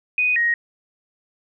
sine tone pair in turn, 2489 / 1878.7 Hz, D#7 / A#6, 0 / +13 cents, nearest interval perfect fourth, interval 487 cents, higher first, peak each -16 dBFS, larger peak neither, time 0.18-0.36 / 0.36-0.54 s, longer neither, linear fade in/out 2 ms, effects none

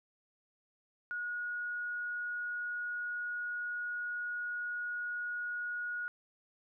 sine tone, 1449 Hz, F#6, 37 cents flat, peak -35 dBFS, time 1.11-6.08 s, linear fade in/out 0 ms, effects none

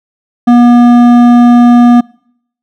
sine tone with hard clipping, 240.9 Hz, B3, 43 cents flat, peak -3 dBFS, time 0.47-2.01 s, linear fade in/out 10 ms, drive 10 dB, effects noise-tail reverb RT60 0.7 s tail -26 dB re dry

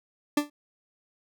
40% pulse tone with exponential decay, 293.7 Hz, D4, in tune, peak -17 dBFS, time 0.37-0.5 s, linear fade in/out 5 ms, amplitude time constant 28 ms, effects none

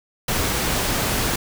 pink noise, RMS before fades -22 dBFS, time 0.28-1.36 s, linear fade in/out 5 ms, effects none

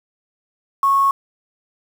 sine tone with quantisation, 1100 Hz, C#6, 14 cents flat, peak -12 dBFS, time 0.83-1.11 s, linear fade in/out 2 ms, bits 6, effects none

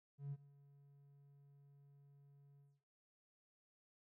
triangle tone with ADSR envelope, 141.2 Hz, C#3, 32 cents sharp, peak -37 dBFS, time 0.18-2.81 s, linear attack 140 ms, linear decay 46 ms, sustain -24 dB, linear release 210 ms, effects noise-tail reverb RT60 0.5 s tail -20 dB re dry + tanh soft clip ceiling -39 dBFS

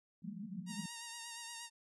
pink band-pass noise, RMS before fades -45 dBFS, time 0.22-0.86 s, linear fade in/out 5 ms, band 170 to 220 Hz, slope 96 dB/octave
5% pulse tone with vibrato, 932.3 Hz, A#5, in tune, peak -33 dBFS, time 0.66-1.7 s, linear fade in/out 50 ms, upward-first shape sine, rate 8.5 Hz, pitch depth 33 cents each way
effects resampled to 24000 Hz

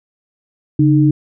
sine tone pair together, 141.17 / 305.6 Hz, C#3 / D#4, +32 / -31 cents, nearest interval octave + minor second, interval 1337 cents, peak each -11 dBFS, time 0.79-1.11 s, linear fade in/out 5 ms, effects none

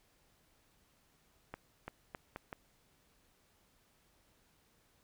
accelerating click train, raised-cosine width 0.5 ms, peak -27 dBFS, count 5, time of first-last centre 1.54-2.528 s, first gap 340 ms, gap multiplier 0.79, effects pink hiss -71 dBFS RMS until 5.03 s

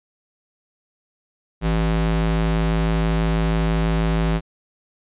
square ring-modulated tone, 109.1 Hz, A2, 14 cents flat, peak -15 dBFS, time 1.61-4.41 s, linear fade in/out 50 ms, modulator 56.1 Hz, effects resampled to 8000 Hz

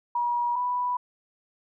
sine tone pair in turn, 960 / 985.8 Hz, B5 / B5, -49 / -3 cents, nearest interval unison, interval 46 cents, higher second, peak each -23 / -24 dBFS, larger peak first, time 0.15-0.56 / 0.56-0.97 s, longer neither, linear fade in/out 5 ms, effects none

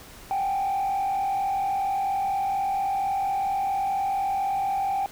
sine tone with frequency modulation, 784 Hz, G5, in tune, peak -21 dBFS, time 0.31-5.06 s, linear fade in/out 0 ms, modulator 44.3 Hz, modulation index 0.65, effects tanh soft clip ceiling -21 dBFS + pink hiss -46 dBFS RMS until 5.11 s

